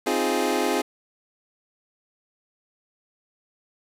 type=chord; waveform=25% pulse; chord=F minor seventh; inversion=second; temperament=equal; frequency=261.6 / 311.1 / 349.2 / 415.3 Hz; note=C4 / Eb4 / F4 / Ab4; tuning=0 / 0 / 0 / 0 cents; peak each=-24 / -25 / -23 / -22 dBFS; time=0.06-0.82 s; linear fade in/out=10 ms; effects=resampled to 32000 Hz + 7-bit